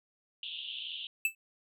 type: band-pass noise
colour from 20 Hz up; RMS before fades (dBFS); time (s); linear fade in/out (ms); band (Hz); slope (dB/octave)
pink; -41; 0.43-1.07; 2; 2800 to 3600; 96
type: tone with exponential decay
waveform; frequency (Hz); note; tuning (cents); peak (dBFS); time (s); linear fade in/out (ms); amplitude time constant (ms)
square; 2637; E7; 0; -23; 1.25-1.35; 2; 20
effects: none